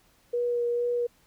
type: tone with vibrato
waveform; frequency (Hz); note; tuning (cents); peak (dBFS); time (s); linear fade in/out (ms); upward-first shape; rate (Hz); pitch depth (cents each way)
sine; 480; B4; -49; -24; 0.33-1.07; 10; sine; 2.2; 13
effects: pink hiss -63 dBFS RMS until 1.26 s